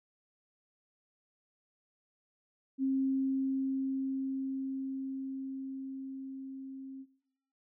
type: tone with level ramp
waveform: sine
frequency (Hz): 267.4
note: C4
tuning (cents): +38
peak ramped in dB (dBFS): -27 to -43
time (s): 2.78-7.06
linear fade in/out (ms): 50
effects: noise-tail reverb RT60 0.8 s tail -19 dB re dry